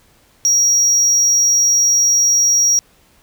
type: tone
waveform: triangle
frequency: 5680 Hz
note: F8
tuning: 28 cents sharp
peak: -9 dBFS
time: 0.45-2.79 s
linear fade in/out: 0 ms
effects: pink hiss -53 dBFS RMS until 3.22 s